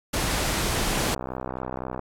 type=noise; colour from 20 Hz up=pink; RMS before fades=-25 dBFS; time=0.13-1.15 s; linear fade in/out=10 ms
type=click train; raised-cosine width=1 ms; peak=-17 dBFS; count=67; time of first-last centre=0.96-1.993 s; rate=63.9 Hz
effects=low-pass 12000 Hz 12 dB/octave + AAC 64 kbps